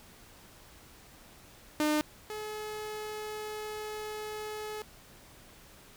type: tone pair in turn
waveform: sawtooth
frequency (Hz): 302.6 / 426.7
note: D#4 / G#4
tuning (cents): -48 / +47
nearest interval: tritone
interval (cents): 595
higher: second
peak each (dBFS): -22 / -33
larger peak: first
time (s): 1.8-2.01 / 2.3-4.82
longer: second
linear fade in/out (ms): 0
effects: pink hiss -55 dBFS RMS until 5.96 s